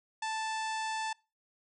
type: harmonic tone with a mistuned harmonic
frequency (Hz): 880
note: A5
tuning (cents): 0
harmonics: 1 / 2 / 3 / 4 / 5 / 6 / 7 / 8 / 9 / 10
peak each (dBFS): -34 / -40 / -44 / -46 / -48 / -50 / -51 / -52 / -53 / -54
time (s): 0.22-1.13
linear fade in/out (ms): 5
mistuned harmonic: 5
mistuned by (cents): +29
effects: noise-tail reverb RT60 0.3 s tail -25 dB re dry